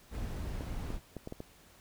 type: noise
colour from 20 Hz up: brown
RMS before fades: -38 dBFS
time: 0.1-1 s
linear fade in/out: 50 ms
type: clicks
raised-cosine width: 2 ms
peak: -27 dBFS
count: 6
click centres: 0.608 / 0.904 / 1.167 / 1.274 / 1.324 / 1.404 s
effects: pink hiss -60 dBFS RMS until 1.8 s